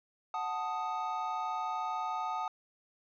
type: chord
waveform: triangle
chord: D# diminished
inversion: first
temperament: equal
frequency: 740 / 880 / 1244.5 Hz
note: F#5 / A5 / D#6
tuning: 0 / 0 / 0 cents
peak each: -36 / -35 / -35 dBFS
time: 0.34-2.48 s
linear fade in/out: 2 ms
effects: resampled to 16000 Hz